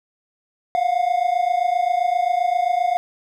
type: tone pair together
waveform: triangle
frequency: 698.5 / 726.1 Hz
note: F5 / F#5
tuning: 0 / -33 cents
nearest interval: minor second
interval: 67 cents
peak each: -18 dBFS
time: 0.75-2.97 s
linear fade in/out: 0 ms
effects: none